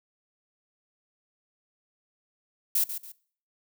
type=noise with echo; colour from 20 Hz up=violet; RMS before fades=-24 dBFS; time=2.75-2.84 s; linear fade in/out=5 ms; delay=140 ms; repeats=2; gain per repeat=-10 dB; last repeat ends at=3.12 s; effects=noise-tail reverb RT60 0.5 s tail -20 dB re dry